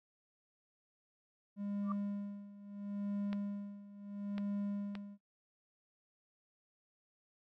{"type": "tone with tremolo", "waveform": "triangle", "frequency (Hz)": 202.4, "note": "G#3", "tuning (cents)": -44, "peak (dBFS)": -33, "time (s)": [1.56, 5.18], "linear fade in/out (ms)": 50, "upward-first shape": "sine", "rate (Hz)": 0.75, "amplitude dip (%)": 85}
{"type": "tone with exponential growth", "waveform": "sine", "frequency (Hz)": 1175, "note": "D6", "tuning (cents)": 1, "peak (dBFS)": -35, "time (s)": [1.82, 1.92], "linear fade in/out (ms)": 2, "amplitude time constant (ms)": 20}
{"type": "clicks", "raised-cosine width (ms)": 0.3, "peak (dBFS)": -29, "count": 3, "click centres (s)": [3.33, 4.381, 4.953]}
{"effects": ["noise-tail reverb RT60 0.1 s tail -18 dB re dry"]}